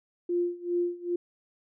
sine tone with tremolo, 350 Hz, F4, 4 cents sharp, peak -23 dBFS, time 0.29-1.16 s, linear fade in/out 5 ms, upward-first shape sine, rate 2.5 Hz, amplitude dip 90%, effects none

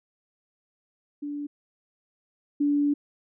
sine tone pair in turn, 290.5 / 289.2 Hz, D4 / D4, -19 / -27 cents, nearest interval unison, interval 8 cents, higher first, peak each -30 / -20 dBFS, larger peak second, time 1.22-1.47 / 2.6-2.94 s, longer second, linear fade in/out 10 ms, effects none

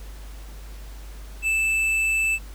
triangle tone with tanh clipping, 2637 Hz, E7, in tune, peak -21 dBFS, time 1.42-2.39 s, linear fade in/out 50 ms, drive 12 dB, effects added 50 Hz sine -36 dBFS peak until 2.54 s + pink hiss -48 dBFS RMS until 2.54 s

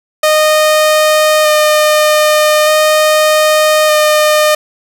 sawtooth tone with vibrato, 612 Hz, D#5, 29 cents flat, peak -3 dBFS, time 0.23-4.55 s, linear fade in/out 5 ms, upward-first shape square, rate 0.41 Hz, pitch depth 10 cents each way, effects none

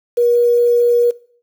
sine tone with quantisation, 479.3 Hz, A#4, 48 cents sharp, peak -10 dBFS, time 0.17-1.11 s, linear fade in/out 10 ms, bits 6, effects noise-tail reverb RT60 0.5 s tail -20 dB re dry

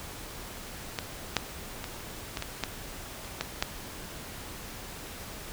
clicks, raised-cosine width 0.2 ms, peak -12 / -6 / -19 / -15 / -15 / -11 / -27 / -11 / -8 dBFS, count 9, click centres 0.988 / 1.367 / 1.842 / 2.372 / 2.424 / 2.637 / 3.247 / 3.41 / 3.625 s, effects pink hiss -42 dBFS RMS until 5.52 s

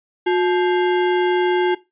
sine tone with sample-and-hold, 360.4 Hz, F#4, 45 cents flat, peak -14 dBFS, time 0.26-1.75 s, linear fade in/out 10 ms, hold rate 1225 Hz, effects noise-tail reverb RT60 0.2 s tail -17 dB re dry + resampled to 8000 Hz

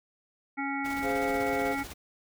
harmonic tone, 277.2 Hz, C#4, in tune, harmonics 1 / 3 / 5 / 7 / 8, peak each -33 / -35 / -38 / -39 / -37 dBFS, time 0.57-1.84 s, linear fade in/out 20 ms
pink noise with tremolo, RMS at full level -41 dBFS, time 0.84-1.94 s, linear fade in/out 20 ms, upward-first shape square, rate 16 Hz, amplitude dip 40%
triangle chord, F minor, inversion first, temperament equal, 415.3 / 523.3 / 698.5 Hz, Ab4 / C5 / F5, 0 / 0 / 0 cents, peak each -31 dBFS, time 1.02-1.76 s, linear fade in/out 50 ms
effects none

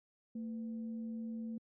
sine tone with frequency modulation, 225.8 Hz, A3, 45 cents sharp, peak -38 dBFS, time 0.35-1.58 s, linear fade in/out 5 ms, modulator 273 Hz, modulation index 0.24, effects high-pass 150 Hz 12 dB/octave

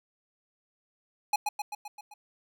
square tone with echo, 836 Hz, G#5, 11 cents sharp, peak -23 dBFS, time 1.33-1.36 s, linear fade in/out 5 ms, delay 130 ms, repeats 6, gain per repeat -4 dB, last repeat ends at 2.14 s, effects none

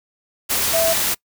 sine tone in noise, 659.3 Hz, E5, in tune, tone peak -16 dBFS, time 0.73-0.94 s, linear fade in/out 20 ms, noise white, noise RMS -20 dBFS, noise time 0.49-1.15 s, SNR +1 dB, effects noise-tail reverb RT60 0.1 s tail -24 dB re dry

